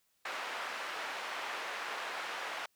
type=band-pass noise; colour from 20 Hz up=white; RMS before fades=-40 dBFS; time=0.25-2.66 s; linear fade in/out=5 ms; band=640 to 1900 Hz; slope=12 dB/octave; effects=white hiss -75 dBFS RMS until 2.75 s